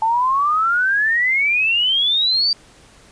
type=exponential sweep; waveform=sine; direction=up; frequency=874 to 4699 Hz; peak=-14 dBFS; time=0.02-2.53 s; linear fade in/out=2 ms; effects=pink hiss -48 dBFS RMS until 3.11 s + resampled to 22050 Hz